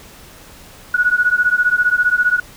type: beating tone pair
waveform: sine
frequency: 1456 / 1471 Hz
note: F#6 / F#6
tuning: -28 / -11 cents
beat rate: 15 Hz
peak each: -15 dBFS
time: 0.94-2.4 s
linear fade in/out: 5 ms
effects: pink hiss -41 dBFS RMS until 2.56 s

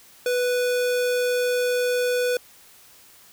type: tone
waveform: square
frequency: 493.9 Hz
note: B4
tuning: in tune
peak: -21 dBFS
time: 0.26-2.37 s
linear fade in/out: 2 ms
effects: white hiss -51 dBFS RMS until 3.32 s

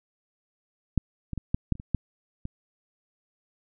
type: clicks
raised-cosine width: 5 ms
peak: -9 / -20 / -19 / -11 / -10 / -30 / -27 / -11 / -21 dBFS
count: 9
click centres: 0.977 / 1.333 / 1.377 / 1.545 / 1.723 / 1.754 / 1.799 / 1.947 / 2.454 s
effects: none

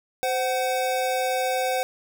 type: tone pair together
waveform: square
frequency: 517 / 748.4 Hz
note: C5 / F#5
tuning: -21 / +20 cents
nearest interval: tritone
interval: 641 cents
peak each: -26 dBFS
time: 0.23-1.83 s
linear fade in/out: 0 ms
effects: none

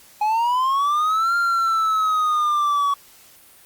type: linear two-way sweep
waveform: triangle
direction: up then down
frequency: 830.6 to 1396.9 to 1124 Hz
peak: -15 dBFS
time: 0.21-2.94 s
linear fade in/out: 5 ms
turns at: 1.36 s
effects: white hiss -49 dBFS RMS until 3.65 s + Opus 48 kbps

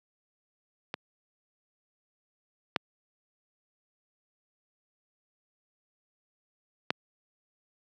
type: clicks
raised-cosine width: 0.3 ms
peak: -16 / -8 / -9 dBFS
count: 3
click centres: 0.941 / 2.762 / 6.905 s
effects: high-pass 150 Hz 12 dB/octave

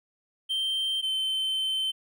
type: tone pair in turn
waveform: triangle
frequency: 3136 / 3086 Hz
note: G7 / G7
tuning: 0 / -28 cents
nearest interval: unison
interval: 28 cents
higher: first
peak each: -24 dBFS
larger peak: neither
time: 0.49-1.02 / 1.02-1.92 s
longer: second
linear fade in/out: 20 ms
effects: none

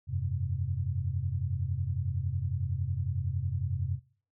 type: chord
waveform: sine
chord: F suspended second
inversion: none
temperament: just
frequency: 87.31 / 98.22 / 130.96 Hz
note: F2 / G2 / C3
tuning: 0 / +4 / +2 cents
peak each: -33 / -33 / -33 dBFS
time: 0.07-4 s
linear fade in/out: 50 ms
effects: noise-tail reverb RT60 0.4 s tail -20 dB re dry

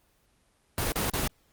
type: noise bursts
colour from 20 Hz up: pink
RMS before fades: -28 dBFS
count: 3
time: 0.78-1.276 s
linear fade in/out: 0 ms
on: 140 ms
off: 38 ms
effects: pink hiss -67 dBFS RMS until 1.52 s + Opus 24 kbps

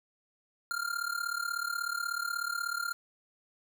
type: tone with amplitude modulation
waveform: square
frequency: 1396.9 Hz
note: F6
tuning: in tune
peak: -29 dBFS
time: 0.71-2.93 s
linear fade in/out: 0 ms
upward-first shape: sine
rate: 36.4 Hz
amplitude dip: 85%
effects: none

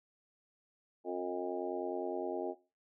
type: harmonic tone with a mistuned harmonic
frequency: 89.8 Hz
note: F2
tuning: 49 cents sharp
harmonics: 3 / 4 / 5 / 6 / 7 / 8 / 9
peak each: -44 / -38 / -40 / -50 / -42 / -51 / -44 dBFS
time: 1.04-2.55 s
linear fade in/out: 50 ms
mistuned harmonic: 6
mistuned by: +28 cents
effects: noise-tail reverb RT60 0.3 s tail -18 dB re dry

